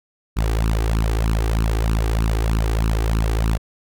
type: tone with flanger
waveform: sawtooth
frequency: 55 Hz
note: A1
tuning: in tune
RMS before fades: -19 dBFS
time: 0.36-3.58 s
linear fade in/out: 20 ms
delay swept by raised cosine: 0.71 to 2.61 ms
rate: 3.2 Hz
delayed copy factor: +0.75
effects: none